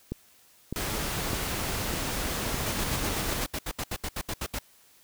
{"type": "click train", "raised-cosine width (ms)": 3, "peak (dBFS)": -18, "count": 5, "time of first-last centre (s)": [0.12, 2.544], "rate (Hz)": 1.65}
{"type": "noise", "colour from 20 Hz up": "pink", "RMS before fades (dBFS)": -31, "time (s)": [0.76, 3.44], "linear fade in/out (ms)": 0}
{"type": "noise bursts", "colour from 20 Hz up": "pink", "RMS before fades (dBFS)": -32, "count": 16, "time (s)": [2.66, 4.589], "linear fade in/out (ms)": 5, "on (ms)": 54, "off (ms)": 71}
{"effects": ["white hiss -59 dBFS RMS until 5.03 s"]}